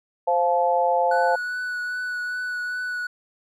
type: chord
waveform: sine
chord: F major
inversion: second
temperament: equal with one note detuned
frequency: 523.3 / 698.5 / 865.4 Hz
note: C5 / F5 / A5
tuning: 0 / 0 / -29 cents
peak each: -22 dBFS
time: 0.27-1.36 s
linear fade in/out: 10 ms
type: tone with vibrato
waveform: triangle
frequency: 1479 Hz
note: F#6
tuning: 1 cent flat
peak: -24 dBFS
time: 1.11-3.07 s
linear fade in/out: 5 ms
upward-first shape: triangle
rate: 2.5 Hz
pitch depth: 17 cents each way
effects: none